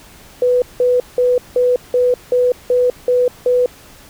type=tone bursts; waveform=sine; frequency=495.6 Hz; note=B4; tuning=6 cents sharp; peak=-10 dBFS; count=9; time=0.42-3.66 s; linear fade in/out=2 ms; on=200 ms; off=180 ms; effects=pink hiss -42 dBFS RMS until 4.09 s